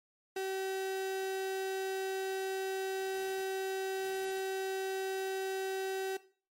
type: tone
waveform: 35% pulse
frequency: 382.7 Hz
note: G4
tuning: 42 cents flat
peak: -32 dBFS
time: 0.36-6.17 s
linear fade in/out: 5 ms
effects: noise-tail reverb RT60 0.4 s tail -17 dB re dry + MP3 64 kbps